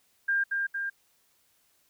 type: tone with echo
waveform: sine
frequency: 1600 Hz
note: G6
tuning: 35 cents sharp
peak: -23 dBFS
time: 0.28-0.44 s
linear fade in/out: 10 ms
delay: 230 ms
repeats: 2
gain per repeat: -3 dB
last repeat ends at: 0.9 s
effects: white hiss -68 dBFS RMS until 1.89 s